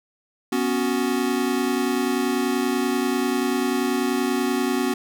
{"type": "chord", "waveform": "square", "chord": "B suspended second", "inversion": "none", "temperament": "equal", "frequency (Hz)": [246.9, 277.2, 370], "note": ["B3", "C#4", "F#4"], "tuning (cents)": [0, 0, 0], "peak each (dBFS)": [-25, -26, -26], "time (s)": [0.52, 4.94], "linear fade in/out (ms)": 5, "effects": []}